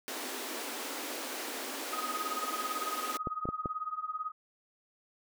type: high-pass noise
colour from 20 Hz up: pink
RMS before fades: -39 dBFS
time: 0.08-3.17 s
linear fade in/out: 0 ms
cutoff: 240 Hz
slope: 96 dB/octave
type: tone with tremolo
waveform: sine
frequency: 1254 Hz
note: D#6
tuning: 13 cents sharp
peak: -30 dBFS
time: 1.92-4.32 s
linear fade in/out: 20 ms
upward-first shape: triangle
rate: 18 Hz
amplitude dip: 95%
type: clicks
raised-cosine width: 2 ms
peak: -21 dBFS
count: 4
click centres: 3.272 / 3.455 / 3.489 / 3.658 s
effects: none